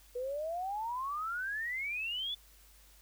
sine exponential sweep, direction up, 481.4 to 3509 Hz, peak -34 dBFS, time 0.15-2.35 s, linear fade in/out 10 ms, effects added 50 Hz sine -60 dBFS peak until 3.01 s + white hiss -62 dBFS RMS until 3.01 s

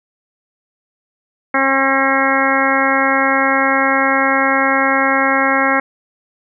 harmonic tone, 270 Hz, C#4, 45 cents flat, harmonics 1 / 2 / 3 / 4 / 5 / 6 / 7 / 8, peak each -20 / -20 / -20 / -20 / -20 / -20 / -20 / -20 dBFS, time 1.54-5.8 s, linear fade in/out 5 ms, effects none

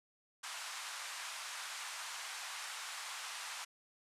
pink band-pass noise, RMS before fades -45 dBFS, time 0.43-3.65 s, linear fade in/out 10 ms, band 920 to 9700 Hz, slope 24 dB/octave, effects resampled to 32000 Hz

